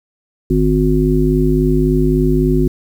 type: harmonic tone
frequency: 51.8 Hz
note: G#1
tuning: 4 cents flat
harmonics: 1 / 3 / 5 / 7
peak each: -16 / -16 / -16 / -16 dBFS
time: 0.5-2.68 s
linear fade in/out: 5 ms
effects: 7-bit